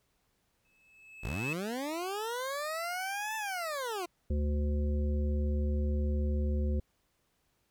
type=tone with exponential growth; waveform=triangle; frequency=2600 Hz; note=E7; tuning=24 cents flat; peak=-30 dBFS; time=0.65-1.53 s; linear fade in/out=1 ms; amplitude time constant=190 ms
type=linear two-way sweep; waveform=20% pulse; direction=up then down; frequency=41.65 to 886 to 335.1 Hz; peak=-29 dBFS; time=1.23-4.06 s; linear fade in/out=10 ms; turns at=3.36 s
type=harmonic tone; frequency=73.42 Hz; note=D2; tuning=in tune; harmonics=1 / 3 / 5 / 7; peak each=-28 / -37 / -42 / -43 dBFS; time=4.3-6.8 s; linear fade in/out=5 ms
effects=pink hiss -75 dBFS RMS until 7.7 s